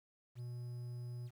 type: tone with quantisation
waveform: triangle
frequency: 121.7 Hz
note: B2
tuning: 25 cents flat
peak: -40 dBFS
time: 0.35-1.31 s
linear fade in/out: 50 ms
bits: 11
effects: none